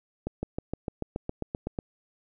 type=accelerating click train; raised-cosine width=2 ms; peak=-17 dBFS; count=12; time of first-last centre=0.27-1.788 s; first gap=160 ms; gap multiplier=0.97; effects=none